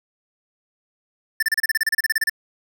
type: tone bursts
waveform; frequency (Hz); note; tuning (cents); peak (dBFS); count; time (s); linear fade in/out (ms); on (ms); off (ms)
square; 1775; A6; +15; -17; 16; 1.4-2.297; 5; 27; 31
effects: none